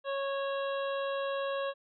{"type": "harmonic tone", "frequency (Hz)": 551, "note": "C#5", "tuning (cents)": -11, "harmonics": [1, 2, 3, 5, 6, 7], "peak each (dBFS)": [-32, -38, -42, -46, -48, -49], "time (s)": [0.04, 1.74], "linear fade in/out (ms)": 50, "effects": []}